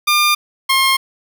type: tone pair in turn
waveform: 15% pulse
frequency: 1200 / 1069.1 Hz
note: D6 / C6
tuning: +37 / +37 cents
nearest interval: major second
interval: 200 cents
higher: first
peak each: -5 dBFS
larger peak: neither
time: 0.07-0.35 / 0.69-0.97 s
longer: neither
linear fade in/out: 10 ms
effects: none